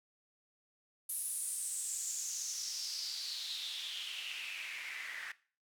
white noise with band-pass filter sweep, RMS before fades -41 dBFS, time 1.09-5.32 s, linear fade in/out 5 ms, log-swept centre 11000 to 1800 Hz, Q 5.3, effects noise-tail reverb RT60 0.4 s tail -18 dB re dry

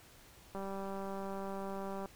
click train, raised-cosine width 1 ms, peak -29 dBFS, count 295, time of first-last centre 0.55-2.058 s, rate 195 Hz, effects pink hiss -59 dBFS RMS until 2.15 s

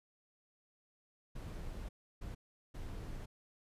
brown noise bursts at uneven times, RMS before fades -44 dBFS, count 3, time 1.35-1.89 / 2.21-2.35 / 2.74-3.26 s, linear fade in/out 10 ms, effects resampled to 32000 Hz

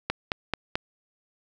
click train, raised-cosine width 0.3 ms, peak -9 dBFS, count 4, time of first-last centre 0.1-0.755 s, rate 4.58 Hz, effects none

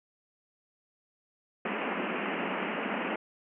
pink band-pass noise, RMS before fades -33 dBFS, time 1.65-3.16 s, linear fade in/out 5 ms, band 180 to 2900 Hz, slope 96 dB/octave, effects none

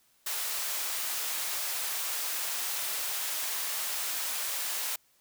white high-pass noise, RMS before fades -33 dBFS, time 0.26-4.96 s, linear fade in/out 5 ms, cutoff 620 Hz, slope 12 dB/octave, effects white hiss -67 dBFS RMS until 5.2 s

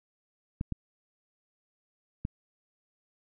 clicks, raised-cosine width 5 ms, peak -19 dBFS, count 3, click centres 0.611 / 0.723 / 2.251 s, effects none

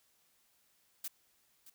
blue noise with echo, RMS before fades -40 dBFS, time 1.04-1.08 s, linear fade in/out 5 ms, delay 620 ms, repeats 1, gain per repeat -15 dB, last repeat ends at 1.7 s, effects white hiss -72 dBFS RMS until 1.74 s

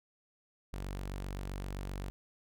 sawtooth tone, 47.66 Hz, G1, 48 cents flat, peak -34 dBFS, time 0.73-2.1 s, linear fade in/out 0 ms, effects none

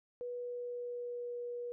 sine tone with pitch glide, 488.2 to 482.6 Hz, B4 to B4, -20 to -40 cents, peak -38 dBFS, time 0.21-1.72 s, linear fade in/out 0 ms, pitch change -20 cents, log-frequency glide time 0.36-1.38 s, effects none

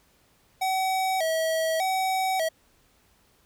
square tone with vibrato, 698.5 Hz, F5, in tune, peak -24 dBFS, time 0.61-2.49 s, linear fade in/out 10 ms, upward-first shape square, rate 0.84 Hz, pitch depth 140 cents each way, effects pink hiss -63 dBFS RMS until 3.45 s

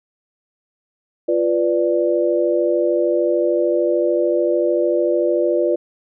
sine chord, B diminished, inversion second, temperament equal with one note detuned, 347.6 / 493.9 / 587.3 Hz, F4 / B4 / D5, -8 / 0 / 0 cents, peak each -18 / -20 / -19 dBFS, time 1.28-5.76 s, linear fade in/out 10 ms, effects none

